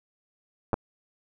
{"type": "clicks", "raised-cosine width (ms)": 1, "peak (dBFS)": -11, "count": 2, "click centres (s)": [0.732, 0.741], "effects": []}